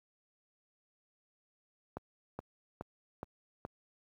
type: click train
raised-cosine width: 1 ms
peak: -25 dBFS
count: 5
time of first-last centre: 1.97-3.651 s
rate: 2.38 Hz
effects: high-pass 60 Hz 12 dB/octave + 11-bit